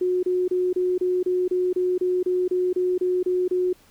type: tone bursts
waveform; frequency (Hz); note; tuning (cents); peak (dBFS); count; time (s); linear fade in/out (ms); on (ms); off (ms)
sine; 363.7; F#4; -30; -19; 15; 0.01-3.73; 5; 220; 30
effects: pink hiss -56 dBFS RMS until 3.9 s